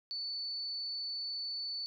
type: tone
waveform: sine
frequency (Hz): 4483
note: C#8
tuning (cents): +19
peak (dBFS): -36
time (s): 0.11-1.86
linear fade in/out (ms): 0
effects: none